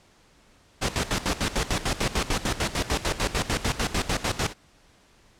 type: noise with tremolo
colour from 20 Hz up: pink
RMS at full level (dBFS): -24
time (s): 0.81-4.54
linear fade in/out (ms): 20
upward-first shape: square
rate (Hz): 6.7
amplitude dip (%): 80
effects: pink hiss -58 dBFS RMS until 5.39 s + low-pass 8000 Hz 12 dB/octave